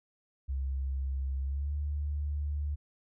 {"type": "tone with pitch glide", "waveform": "sine", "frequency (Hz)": [67.1, 73.17], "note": ["C2", "D2"], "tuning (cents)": [44, -6], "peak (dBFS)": -30, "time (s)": [0.48, 2.76], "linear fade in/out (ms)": 20, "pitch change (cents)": 150, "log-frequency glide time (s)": [1.42, 1.74], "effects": []}